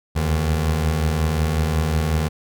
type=beating tone pair; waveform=25% pulse; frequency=73.42 / 78.92 Hz; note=D2 / D#2; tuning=0 / +25 cents; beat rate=5.5 Hz; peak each=-23 / -15 dBFS; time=0.15-2.29 s; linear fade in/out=20 ms; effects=none

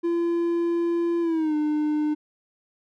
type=tone with pitch glide; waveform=triangle; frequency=340.7 to 301.8 Hz; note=F4 to D4; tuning=-43 to +47 cents; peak=-19 dBFS; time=0.03-2.15 s; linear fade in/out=20 ms; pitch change=-210 cents; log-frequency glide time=1.21-1.55 s; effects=none

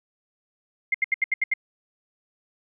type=tone bursts; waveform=sine; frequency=2112 Hz; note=C7; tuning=16 cents sharp; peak=-18 dBFS; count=7; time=0.92-1.538 s; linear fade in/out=5 ms; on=24 ms; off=75 ms; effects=none

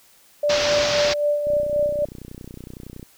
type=tone with tremolo; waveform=sine; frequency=587.3 Hz; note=D5; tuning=in tune; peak=-16 dBFS; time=0.43-2.05 s; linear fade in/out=5 ms; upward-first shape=sine; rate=3.8 Hz; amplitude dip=50%
type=low-pass noise; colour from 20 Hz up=white; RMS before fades=-24 dBFS; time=0.49-1.14 s; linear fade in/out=10 ms; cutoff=5800 Hz; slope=48 dB/octave
type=click train; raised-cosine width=3 ms; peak=-24 dBFS; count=49; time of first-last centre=1.47-3.028 s; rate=30.8 Hz
effects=white hiss -54 dBFS RMS until 3.17 s

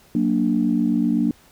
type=chord; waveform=sine; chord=Gb augmented; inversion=none; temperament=equal; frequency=185 / 233.1 / 293.7 Hz; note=Gb3 / Bb3 / D4; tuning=0 / 0 / 0 cents; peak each=-23 / -19 / -21 dBFS; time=0.15-1.31 s; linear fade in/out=2 ms; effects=tanh soft clip ceiling -7 dBFS + pink hiss -53 dBFS RMS until 1.51 s

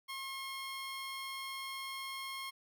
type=tone; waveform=15% pulse; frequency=1076 Hz; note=C6; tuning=48 cents sharp; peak=-34 dBFS; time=0.08-2.51 s; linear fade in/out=20 ms; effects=none

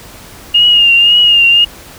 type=tone with vibrato; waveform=sine; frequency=2837 Hz; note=F7; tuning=27 cents sharp; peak=-4 dBFS; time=0.54-1.65 s; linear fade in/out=10 ms; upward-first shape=triangle; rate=1.9 Hz; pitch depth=54 cents each way; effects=pink hiss -34 dBFS RMS until 1.98 s

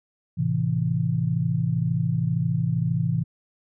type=chord; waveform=sine; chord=A minor; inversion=none; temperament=just; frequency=110 / 132 / 165 Hz; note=A2 / C3 / E3; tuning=0 / +16 / +2 cents; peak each=-27 / -25 / -24 dBFS; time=0.37-3.24 s; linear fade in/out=20 ms; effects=none

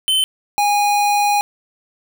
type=tone pair in turn; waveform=square; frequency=3066 / 821.5 Hz; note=G7 / G#5; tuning=-39 / -19 cents; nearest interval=octave + major seventh; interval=2280 cents; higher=first; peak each=-14 dBFS; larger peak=neither; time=0.08-0.24 / 0.58-1.41 s; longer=second; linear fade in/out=0 ms; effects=none

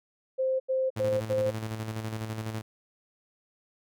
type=tone bursts; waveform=sine; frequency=523.3 Hz; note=C5; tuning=in tune; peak=-24 dBFS; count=4; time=0.38-1.512 s; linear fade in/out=20 ms; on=220 ms; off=84 ms
type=tone with tremolo; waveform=sawtooth; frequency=110 Hz; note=A2; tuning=in tune; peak=-27 dBFS; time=0.96-2.62 s; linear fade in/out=10 ms; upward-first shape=square; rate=12 Hz; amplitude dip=45%
effects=none

